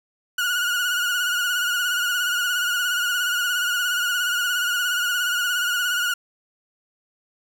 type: tone with vibrato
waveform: 30% pulse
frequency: 1446 Hz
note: F#6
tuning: 40 cents flat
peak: -18 dBFS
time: 0.38-6.14 s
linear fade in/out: 5 ms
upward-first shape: sine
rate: 17 Hz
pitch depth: 51 cents each way
effects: none